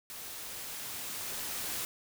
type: noise with level ramp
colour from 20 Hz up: white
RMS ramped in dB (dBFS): -44 to -36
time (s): 0.1-1.85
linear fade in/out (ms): 0
effects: none